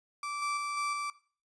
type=tone with level steps; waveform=35% pulse; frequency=1165 Hz; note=D6; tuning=14 cents flat; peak=-33 / -29 / -32 / -29 / -32 dBFS; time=0.23-1.1 s; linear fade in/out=2 ms; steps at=0.42 / 0.57 / 0.77 / 0.93 s; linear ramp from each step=2 ms; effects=noise-tail reverb RT60 0.4 s tail -17 dB re dry + resampled to 22050 Hz